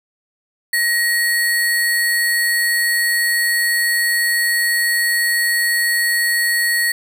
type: tone with sample-and-hold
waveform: sine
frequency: 1894 Hz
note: A#6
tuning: 27 cents sharp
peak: -14 dBFS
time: 0.73-6.92 s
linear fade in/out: 5 ms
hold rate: 6300 Hz
effects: none